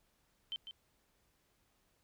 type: tone with echo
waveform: sine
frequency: 3100 Hz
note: G7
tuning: 20 cents flat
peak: -37 dBFS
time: 0.52-0.56 s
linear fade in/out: 0 ms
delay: 150 ms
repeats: 1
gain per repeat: -8 dB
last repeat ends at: 0.71 s
effects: pink hiss -75 dBFS RMS until 2.03 s